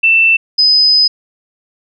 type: tone pair in turn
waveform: sine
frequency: 2670 / 5023 Hz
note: E7 / D#8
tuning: +22 / +16 cents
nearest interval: major seventh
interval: 1094 cents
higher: second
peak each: -6 dBFS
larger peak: neither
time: 0.03-0.37 / 0.58-1.08 s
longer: second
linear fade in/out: 10 ms
effects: none